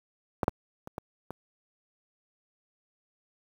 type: clicks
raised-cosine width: 1 ms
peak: -12 / -7 / -26 / -20 / -22 dBFS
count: 5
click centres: 0.432 / 0.481 / 0.874 / 0.981 / 1.306 s
effects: high-pass 60 Hz 12 dB/octave + 8-bit